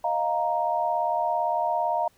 sine chord, Eb suspended second, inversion none, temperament just, 622.3 / 700 / 933.4 Hz, Eb5 / F5 / Bb5, 0 / +4 / +2 cents, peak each -29 / -26 / -26 dBFS, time 0.04-2.08 s, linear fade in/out 5 ms, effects pink hiss -62 dBFS RMS until 2.17 s

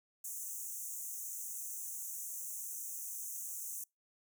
pink high-pass noise, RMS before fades -43 dBFS, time 0.24-3.84 s, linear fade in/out 5 ms, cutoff 6100 Hz, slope 96 dB/octave, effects noise-tail reverb RT60 0.2 s tail -26 dB re dry

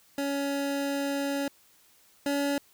25% pulse tone pair in turn, 280.2 / 283.1 Hz, C#4 / C#4, +19 / +37 cents, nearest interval unison, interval 18 cents, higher second, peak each -24 / -22 dBFS, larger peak second, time 0.18-1.48 / 2.26-2.58 s, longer first, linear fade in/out 2 ms, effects white hiss -61 dBFS RMS until 2.73 s

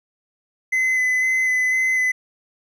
triangle tone with vibrato, 2029 Hz, B6, 46 cents sharp, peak -15 dBFS, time 0.72-2.12 s, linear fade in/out 10 ms, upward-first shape square, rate 2 Hz, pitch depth 12 cents each way, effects none

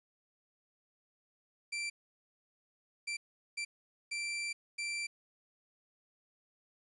sawtooth tone bursts at uneven times, 2349 Hz, D7, in tune, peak -32 dBFS, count 5, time 1.72-1.9 / 3.07-3.17 / 3.57-3.65 / 4.11-4.53 / 4.78-5.07 s, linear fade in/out 10 ms, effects resampled to 24000 Hz + 11-bit

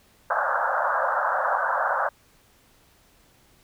white band-pass noise, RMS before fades -24 dBFS, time 0.3-2.09 s, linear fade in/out 5 ms, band 530 to 1600 Hz, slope 96 dB/octave, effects pink hiss -59 dBFS RMS until 3.63 s

